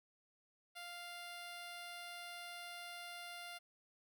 10% pulse tone, 698.5 Hz, F5, in tune, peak -39 dBFS, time 0.75-3.59 s, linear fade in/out 20 ms, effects none

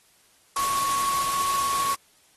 sine tone in noise, 1108 Hz, C#6, 1 cent flat, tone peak -23 dBFS, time 0.56-1.95 s, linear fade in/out 5 ms, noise white, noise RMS -30 dBFS, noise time 0.56-1.95 s, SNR +4 dB, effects white hiss -60 dBFS RMS until 2.36 s + AAC 32 kbps

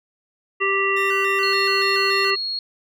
harmonic tone, 392 Hz, G4, in tune, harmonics 1 / 3 / 5 / 7, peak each -23 / -23 / -23 / -23 dBFS, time 0.6-2.36 s, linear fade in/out 20 ms
sawtooth tone with vibrato, 1656 Hz, G#6, 5 cents flat, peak -29 dBFS, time 0.96-2.31 s, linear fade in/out 10 ms, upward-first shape square, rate 3.5 Hz, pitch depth 160 cents each way
sine tone, 4304 Hz, C8, 48 cents sharp, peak -23 dBFS, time 1.43-2.59 s, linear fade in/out 2 ms
effects none

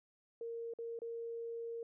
sine tone with dropouts, 463.2 Hz, A#4, 11 cents flat, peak -40 dBFS, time 0.41-1.83 s, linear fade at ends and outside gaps 2 ms, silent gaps 0.737-0.787 / 0.99-1.018 s, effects none

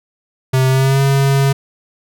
square tone with pitch glide, 130.81 to 137.47 Hz, C3 to C#3, 0 to -14 cents, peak -11 dBFS, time 0.53-1.53 s, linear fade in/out 10 ms, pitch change +86 cents, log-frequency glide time 0.68-1.01 s, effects none

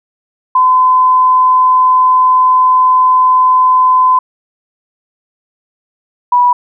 sine tone pair in turn, 1019 / 980.1 Hz, C6 / B5, -46 / -13 cents, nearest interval minor second, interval 67 cents, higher first, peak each -5 dBFS, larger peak neither, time 0.55-4.19 / 6.32-6.53 s, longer first, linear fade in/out 5 ms, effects none

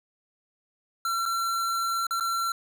square tone with dropouts, 1357 Hz, E6, 50 cents sharp, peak -26 dBFS, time 1.05-2.52 s, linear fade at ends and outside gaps 2 ms, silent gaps 1.255-1.26 / 2.068-2.108 / 2.199-2.207 s, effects none

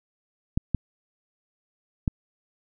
clicks, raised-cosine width 5 ms, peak -10 dBFS, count 3, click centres 0.575 / 0.747 / 2.078 s, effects none

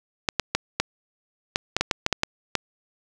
clicks, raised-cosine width 0.2 ms, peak -3 dBFS, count 12, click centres 0.288 / 0.397 / 0.55 / 0.8 / 1.559 / 1.766 / 1.81 / 1.912 / 2.064 / 2.127 / 2.234 / 2.553 s, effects none

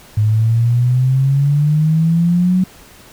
sine exponential sweep, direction up, 105.2 to 187 Hz, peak -10 dBFS, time 0.17-2.64 s, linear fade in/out 5 ms, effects pink hiss -42 dBFS RMS until 3.12 s

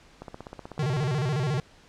click train, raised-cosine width 1 ms, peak -24 dBFS, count 14, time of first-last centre 0.22-1.027 s, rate 16.1 Hz
square tone with vibrato, 138.59 Hz, C#3, in tune, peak -25 dBFS, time 0.79-1.6 s, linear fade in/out 2 ms, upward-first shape square, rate 14 Hz, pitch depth 180 cents each way
effects pink hiss -55 dBFS RMS until 1.88 s + low-pass 6000 Hz 12 dB/octave

